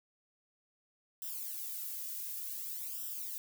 violet noise with flanger, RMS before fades -41 dBFS, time 1.22-3.38 s, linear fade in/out 0 ms, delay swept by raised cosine 0.45 to 2.25 ms, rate 0.55 Hz, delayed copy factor -0.95, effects none

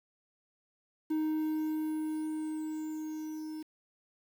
triangle tone with level ramp, 311.1 Hz, D#4, in tune, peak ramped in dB -26 to -36 dBFS, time 1.1-3.63 s, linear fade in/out 10 ms, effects 9-bit

